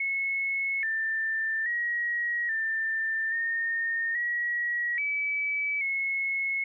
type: tone with pitch steps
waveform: sine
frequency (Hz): 2189 / 1783 / 1900 / 1787 / 1833 / 1913 / 2295 / 2182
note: C#7 / A6 / A#6 / A6 / A#6 / A#6 / D7 / C#7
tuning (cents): -22 / +22 / +33 / +26 / -30 / +44 / -40 / -28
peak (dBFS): -26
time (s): 0-6.64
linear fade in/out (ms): 5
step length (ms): 830
effects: none